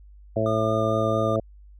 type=harmonic tone; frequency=110 Hz; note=A2; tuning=in tune; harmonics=1 / 2 / 3 / 4 / 5 / 6; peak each=-27 / -30 / -30 / -30 / -26 / -26 dBFS; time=0.36-1.4 s; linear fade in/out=5 ms
type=tone with vibrato; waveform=triangle; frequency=1208 Hz; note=D6; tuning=48 cents sharp; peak=-27 dBFS; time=0.46-1.36 s; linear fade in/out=2 ms; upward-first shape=sine; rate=4.4 Hz; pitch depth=12 cents each way
effects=added 50 Hz sine -45 dBFS peak until 1.79 s